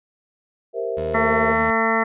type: chord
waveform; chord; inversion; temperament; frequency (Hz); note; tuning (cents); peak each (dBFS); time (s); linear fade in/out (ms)
sine; C dominant seventh; second; equal; 392 / 466.2 / 523.3 / 659.3; G4 / Bb4 / C5 / E5; 0 / 0 / 0 / 0; -30 / -25 / -31 / -29; 0.73-1.56; 50
type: tone with vibrato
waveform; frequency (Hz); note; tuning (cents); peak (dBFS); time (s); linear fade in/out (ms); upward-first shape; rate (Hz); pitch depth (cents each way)
20% pulse; 78.5; D#2; +16; -25; 0.97-1.71; 5; sine; 15; 20
type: harmonic tone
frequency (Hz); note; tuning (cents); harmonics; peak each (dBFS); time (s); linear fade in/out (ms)
225; A3; +39; 1 / 2 / 3 / 4 / 5 / 6 / 8 / 9; -25 / -25 / -25 / -25 / -25 / -25 / -25 / -25; 1.14-2.04; 10
effects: resampled to 8000 Hz